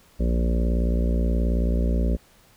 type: harmonic tone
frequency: 58.7 Hz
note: A#1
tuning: 13 cents sharp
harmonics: 1 / 3 / 4 / 5 / 6 / 7 / 8 / 9 / 10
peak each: -20 / -28 / -30 / -37 / -38 / -36 / -41 / -37 / -38 dBFS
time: 0.19-2.17 s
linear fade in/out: 20 ms
effects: pink hiss -56 dBFS RMS until 2.56 s